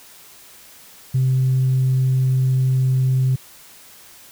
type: tone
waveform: sine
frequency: 130.3 Hz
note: C3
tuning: 7 cents flat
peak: -13 dBFS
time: 1.14-3.36 s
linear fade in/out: 10 ms
effects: tanh soft clip ceiling -11 dBFS + white hiss -45 dBFS RMS until 4.31 s